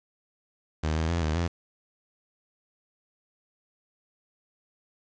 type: tone with pitch steps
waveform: sawtooth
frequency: 78 / 80.3 / 85.1 / 77.7 / 85.8 Hz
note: D#2 / E2 / F2 / D#2 / F2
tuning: +5 / -45 / -44 / -2 / -30 cents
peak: -21 dBFS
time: 0.83-1.48 s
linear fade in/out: 10 ms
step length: 130 ms
effects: resampled to 16000 Hz + 8-bit